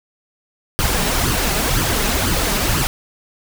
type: noise with flanger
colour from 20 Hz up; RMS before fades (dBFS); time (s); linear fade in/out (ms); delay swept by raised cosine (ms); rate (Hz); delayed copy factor
pink; -18; 0.79-2.87; 0; 0.63 to 5.03; 2; +0.65
effects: none